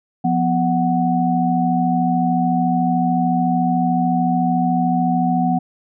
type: tone cluster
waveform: sine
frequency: 174.8 / 248.5 / 742 Hz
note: F3 / B3 / F#5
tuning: +2 / +11 / +5 cents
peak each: -19 dBFS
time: 0.24-5.59 s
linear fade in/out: 10 ms
effects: none